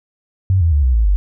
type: tone with pitch steps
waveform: sine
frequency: 94.6 / 82.83 / 72.53 / 63.5 / 55.6 / 48.69 Hz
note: F#2 / E2 / D2 / B1 / A1 / G1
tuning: +39 / +9 / -21 / +49 / +19 / -11 cents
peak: -10 dBFS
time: 0.5-1.16 s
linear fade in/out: 0 ms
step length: 110 ms
effects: none